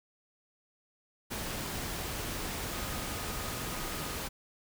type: tone in noise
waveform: sine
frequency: 1244.5 Hz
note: D#6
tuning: in tune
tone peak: -47 dBFS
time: 2.71-4.17 s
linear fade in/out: 20 ms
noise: pink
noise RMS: -37 dBFS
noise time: 1.3-4.29 s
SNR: -13 dB
effects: none